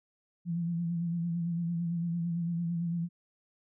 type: tone with vibrato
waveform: sine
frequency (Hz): 170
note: F3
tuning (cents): -46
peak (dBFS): -29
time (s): 0.45-3.09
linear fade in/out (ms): 50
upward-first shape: sine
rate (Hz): 8.9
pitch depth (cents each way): 41
effects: none